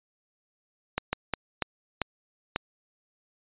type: slowing click train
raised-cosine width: 0.3 ms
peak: -10 dBFS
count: 6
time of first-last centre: 0.98-2.561 s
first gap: 150 ms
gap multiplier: 1.38
effects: resampled to 8000 Hz